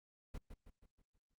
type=noise with echo; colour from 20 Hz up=brown; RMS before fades=-45 dBFS; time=0.34-0.38 s; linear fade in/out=5 ms; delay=160 ms; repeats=6; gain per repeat=-6 dB; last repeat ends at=1.34 s; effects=noise-tail reverb RT60 0.1 s tail -26 dB re dry + Opus 48 kbps